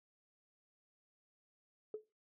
sine tone with exponential decay, 429.3 Hz, A4, 43 cents flat, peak -35 dBFS, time 1.94-2.04 s, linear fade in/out 2 ms, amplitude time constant 20 ms, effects noise-tail reverb RT60 0.3 s tail -21 dB re dry + tanh soft clip ceiling -32 dBFS

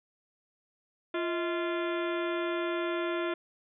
harmonic tone with a mistuned harmonic, 346.1 Hz, F4, 16 cents flat, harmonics 1 / 2 / 3 / 4 / 5 / 6 / 7 / 8 / 9 / 10, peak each -31 / -36 / -40 / -39 / -43 / -45 / -45 / -51 / -51 / -47 dBFS, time 1.14-3.34 s, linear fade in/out 5 ms, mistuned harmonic 2, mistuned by -130 cents, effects none

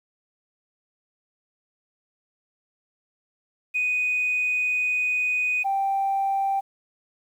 sine tone pair in turn, 2489 / 784 Hz, D#7 / G5, 0 / 0 cents, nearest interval octave + minor sixth, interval 2000 cents, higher first, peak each -20 dBFS, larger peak neither, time 3.74-5.64 / 5.64-6.61 s, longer first, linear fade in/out 20 ms, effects tanh soft clip ceiling -17 dBFS + 9-bit

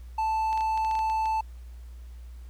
triangle tone, 880 Hz, A5, in tune, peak -22 dBFS, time 0.18-1.41 s, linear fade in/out 5 ms
clicks, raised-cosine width 0.2 ms, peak -25 dBFS, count 10, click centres 0.529 / 0.576 / 0.608 / 0.776 / 0.848 / 0.912 / 0.953 / 0.991 / 1.099 / 1.257 s
effects added 60 Hz sine -40 dBFS peak until 2.49 s + pink hiss -62 dBFS RMS until 2.49 s

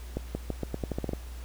accelerating click train, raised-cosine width 2 ms, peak -17 dBFS, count 11, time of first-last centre 0.17-1.134 s, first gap 180 ms, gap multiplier 0.85, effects added 60 Hz sine -38 dBFS peak until 1.44 s + pink hiss -51 dBFS RMS until 1.44 s

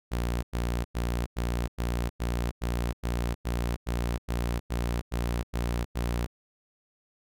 sawtooth tone bursts, 59.2 Hz, A#1, 27 cents sharp, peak -23 dBFS, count 15, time 0.11-6.268 s, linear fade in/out 20 ms, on 320 ms, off 97 ms, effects none

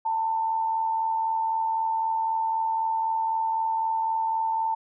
sine tone with amplitude modulation, 894 Hz, A5, 27 cents sharp, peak -21 dBFS, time 0.05-4.75 s, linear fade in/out 10 ms, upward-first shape sine, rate 83.9 Hz, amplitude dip 40%, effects none

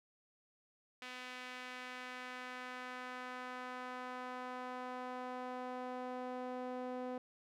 sawtooth tone with band-pass filter sweep, 251.9 Hz, B3, 34 cents sharp, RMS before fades -45 dBFS, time 1.02-7.18 s, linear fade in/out 2 ms, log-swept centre 2500 to 540 Hz, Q 1.2, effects none

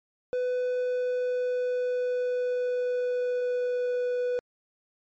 triangle tone with pitch glide, 499.4 to 493.7 Hz, B4 to B4, +19 to -1 cents, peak -23 dBFS, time 0.33-4.39 s, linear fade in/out 0 ms, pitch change -20 cents, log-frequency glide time 0.61-4.07 s, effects MP3 32 kbps

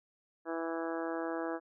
harmonic tone, 164.81 Hz, E3, in tune, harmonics 2 / 3 / 4 / 5 / 6 / 7 / 8 / 9 / 10, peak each -37 / -40 / -41 / -45 / -47 / -48 / -47 / -50 / -47 dBFS, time 0.45-1.6 s, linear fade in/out 50 ms, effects none

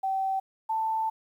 sine tone pair in turn, 770 / 885.7 Hz, G5 / A5, -31 / +11 cents, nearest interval major second, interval 242 cents, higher second, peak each -25 dBFS, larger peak neither, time 0.03-0.4 / 0.69-1.1 s, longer second, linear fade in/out 10 ms, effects 10-bit

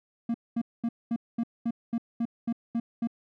triangle tone bursts, 232.7 Hz, A#3, 3 cents flat, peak -23 dBFS, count 11, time 0.29-3.073 s, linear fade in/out 5 ms, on 53 ms, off 220 ms, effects none

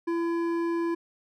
triangle tone with hard clipping, 337.1 Hz, E4, 39 cents sharp, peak -27 dBFS, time 0.07-0.95 s, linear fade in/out 10 ms, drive 14 dB, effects none

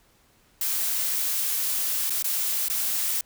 blue noise with dropouts, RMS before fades -26 dBFS, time 0.61-3.21 s, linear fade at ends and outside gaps 2 ms, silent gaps 2.097-2.104 / 2.225-2.243 / 2.684-2.699 s, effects pink hiss -61 dBFS RMS until 3.25 s

